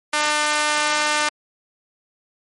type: tone with high-pass filter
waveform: sawtooth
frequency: 299.8 Hz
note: D4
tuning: 36 cents sharp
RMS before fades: -20 dBFS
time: 0.13-1.29 s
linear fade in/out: 5 ms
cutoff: 1100 Hz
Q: 0.92
effects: MP3 48 kbps